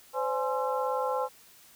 sine tone cluster, 513 / 570 / 838 / 1050 / 1348 Hz, C5 / C#5 / G#5 / C6 / E6, -34 / +48 / +15 / +6 / +38 cents, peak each -30 / -38 / -32 / -34 / -38 dBFS, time 0.13-1.29 s, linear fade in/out 50 ms, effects white hiss -56 dBFS RMS until 1.75 s

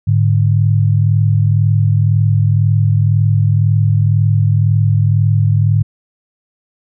sine tone pair together, 105.1 / 147.06 Hz, G#2 / D3, +21 / +3 cents, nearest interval tritone, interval 582 cents, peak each -10 / -14 dBFS, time 0.07-5.83 s, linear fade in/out 10 ms, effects none

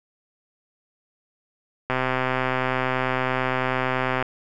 click train, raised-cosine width 0.5 ms, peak -8 dBFS, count 301, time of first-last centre 1.9-4.226 s, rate 129 Hz, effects none

